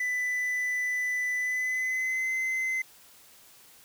triangle tone with pitch glide, 1993 to 2055 Hz, B6 to C7, +15 to -32 cents, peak -25 dBFS, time 0-2.82 s, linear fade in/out 5 ms, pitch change +53 cents, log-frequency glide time 1.37-2.32 s, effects white hiss -55 dBFS RMS until 3.84 s

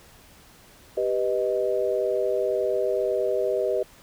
sine chord, G augmented, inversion none, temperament equal, 392 / 493.9 / 622.3 Hz, G4 / B4 / D#5, 0 / 0 / 0 cents, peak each -26 dBFS, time 0.97-3.83 s, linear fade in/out 5 ms, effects pink hiss -52 dBFS RMS until 4.02 s

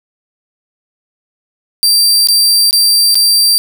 sawtooth tone with dropouts, 4699 Hz, D8, in tune, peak -4 dBFS, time 1.83-3.58 s, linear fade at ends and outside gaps 0 ms, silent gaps 2.272-2.286 / 2.709-2.729 / 3.145-3.154 s, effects none

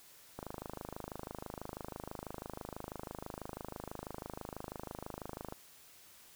click train, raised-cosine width 1 ms, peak -27 dBFS, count 135, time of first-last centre 0.39-5.524 s, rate 26.1 Hz, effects white hiss -59 dBFS RMS until 6.35 s

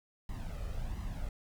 brown noise with flanger, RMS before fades -38 dBFS, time 0.29-1.29 s, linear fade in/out 2 ms, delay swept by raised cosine 1 to 1.64 ms, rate 1.4 Hz, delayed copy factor +0.6, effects none

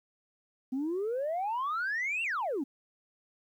sine exponential two-way sweep, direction up then down, 250.8 to 2800 to 250.8 Hz, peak -28 dBFS, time 0.72-2.64 s, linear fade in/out 10 ms, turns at 2.23 s, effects tanh soft clip ceiling -27 dBFS + 11-bit

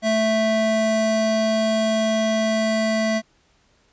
square tone pair together, 219.8 / 659.3 Hz, A3 / E5, -2 / 0 cents, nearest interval octave + perfect fifth, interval 1902 cents, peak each -22 dBFS, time 0.02-3.22 s, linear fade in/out 50 ms, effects pink hiss -61 dBFS RMS until 3.92 s + resampled to 16000 Hz

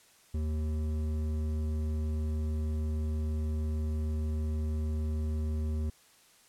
sine tone with hard clipping, 77.2 Hz, D#2, 13 cents flat, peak -31 dBFS, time 0.34-5.9 s, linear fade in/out 5 ms, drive 10 dB, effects white hiss -61 dBFS RMS until 6.48 s + low-pass 11000 Hz 12 dB/octave

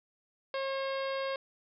harmonic tone, 540 Hz, C#5, 45 cents flat, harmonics 1 / 2 / 3 / 4 / 5 / 6 / 7 / 8 / 9, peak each -33 / -39 / -43 / -45 / -47 / -49 / -50 / -51 / -52 dBFS, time 0.54-1.36 s, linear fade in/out 2 ms, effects none

